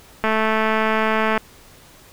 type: click train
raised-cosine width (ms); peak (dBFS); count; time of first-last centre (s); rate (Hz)
0.5; -5; 250; 0.24-1.377; 219
effects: pink hiss -47 dBFS RMS until 2.12 s